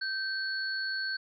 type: tone pair together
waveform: sine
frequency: 1556 / 4401 Hz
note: G6 / C#8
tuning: -13 / -13 cents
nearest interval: octave + tritone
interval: 1800 cents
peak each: -32 / -35 dBFS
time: 0.01-1.17 s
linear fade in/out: 10 ms
effects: none